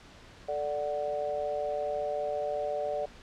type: chord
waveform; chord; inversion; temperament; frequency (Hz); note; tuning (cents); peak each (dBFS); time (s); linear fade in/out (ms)
sine; D major; second; equal; 440 / 587.3 / 740; A4 / D5 / F#5; 0 / 0 / 0; -37 / -31 / -36; 0.48-3.06; 10
effects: pink hiss -52 dBFS RMS until 3.22 s + low-pass 5000 Hz 12 dB/octave